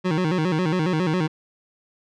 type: tone with vibrato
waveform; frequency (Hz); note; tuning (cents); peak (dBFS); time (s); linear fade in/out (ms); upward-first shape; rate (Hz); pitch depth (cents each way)
25% pulse; 169.4; E3; +48; -16; 0.04-1.28; 20; square; 7.3; 140
effects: low-pass 4000 Hz 12 dB/octave